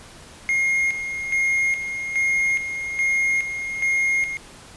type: tone with tremolo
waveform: triangle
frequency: 2139 Hz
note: C7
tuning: 38 cents sharp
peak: -16 dBFS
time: 0.49-4.37 s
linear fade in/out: 0 ms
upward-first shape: square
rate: 1.2 Hz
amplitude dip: 60%
effects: pink hiss -44 dBFS RMS until 4.76 s + resampled to 24000 Hz